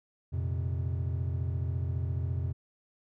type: chord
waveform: triangle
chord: F suspended fourth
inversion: none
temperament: just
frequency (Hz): 87.31 / 116.41 / 130.96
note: F2 / Bb2 / C3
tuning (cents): 0 / -2 / +2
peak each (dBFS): -29 / -35 / -33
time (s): 0.32-2.53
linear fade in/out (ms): 20
effects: none